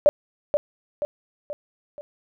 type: tone with echo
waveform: sine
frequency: 587.3 Hz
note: D5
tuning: in tune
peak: -10 dBFS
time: 0.06-0.09 s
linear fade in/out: 0 ms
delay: 480 ms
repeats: 4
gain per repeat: -6 dB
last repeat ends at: 2.01 s
effects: none